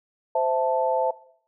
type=chord; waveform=sine; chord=A minor; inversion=first; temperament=equal with one note detuned; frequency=518.1 / 659.3 / 880 Hz; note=C5 / E5 / A5; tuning=-17 / 0 / 0 cents; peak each=-24 dBFS; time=0.35-1.11 s; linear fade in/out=5 ms; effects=noise-tail reverb RT60 0.6 s tail -19 dB re dry